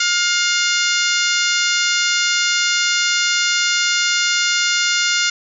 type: harmonic tone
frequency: 708 Hz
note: F5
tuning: 23 cents sharp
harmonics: 2 / 3 / 4 / 5 / 6 / 7 / 8 / 9 / 10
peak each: -20 / -22 / -23 / -24 / -25 / -25 / -26 / -27 / -27 dBFS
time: 0-5.3 s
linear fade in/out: 5 ms
effects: none